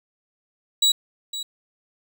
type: tone with echo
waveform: 35% pulse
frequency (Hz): 3901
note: B7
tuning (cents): -22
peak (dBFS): -13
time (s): 0.82-0.92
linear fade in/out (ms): 5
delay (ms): 510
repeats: 1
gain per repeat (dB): -13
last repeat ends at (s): 1.43
effects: none